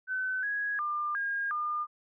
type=tone with pitch steps; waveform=sine; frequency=1518 / 1661 / 1198 / 1623 / 1208 Hz; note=F#6 / G#6 / D6 / G#6 / D6; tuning=+44 / 0 / +34 / -40 / +48 cents; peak=-29 dBFS; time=0.07-1.87 s; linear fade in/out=50 ms; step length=360 ms; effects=none